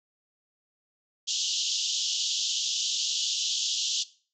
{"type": "band-pass noise", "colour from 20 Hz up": "pink", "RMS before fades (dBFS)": -29, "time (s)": [1.27, 4.04], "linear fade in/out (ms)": 20, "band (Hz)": [2900, 7100], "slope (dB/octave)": 96, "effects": ["noise-tail reverb RT60 0.4 s tail -18 dB re dry"]}